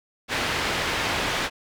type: low-pass noise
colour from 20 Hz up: white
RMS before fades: -26 dBFS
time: 0.28-1.5 s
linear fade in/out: 50 ms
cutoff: 2800 Hz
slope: 12 dB/octave
effects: none